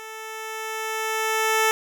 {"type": "tone with level ramp", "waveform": "10% pulse", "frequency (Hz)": 440, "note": "A4", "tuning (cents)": 0, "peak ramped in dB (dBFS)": [-28, -9], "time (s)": [0, 1.71], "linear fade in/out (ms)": 0, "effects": []}